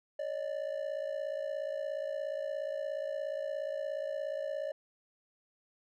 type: ring-modulated tone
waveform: triangle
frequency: 587.3 Hz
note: D5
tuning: in tune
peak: -29 dBFS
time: 0.19-4.72 s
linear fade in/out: 2 ms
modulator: 28.5 Hz
effects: none